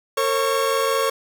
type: tone cluster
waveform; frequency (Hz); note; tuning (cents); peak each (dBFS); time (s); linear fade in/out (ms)
45% pulse; 455.3 / 541 / 1107; A#4 / C#5 / C#6; -41 / -42 / -3; -23; 0.17-1.1; 5
effects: none